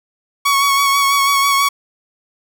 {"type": "tone with vibrato", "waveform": "sawtooth", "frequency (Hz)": 1115, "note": "C#6", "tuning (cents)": 10, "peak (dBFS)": -8, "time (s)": [0.45, 1.69], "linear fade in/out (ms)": 10, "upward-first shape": "sine", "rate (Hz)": 6.1, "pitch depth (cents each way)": 25, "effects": []}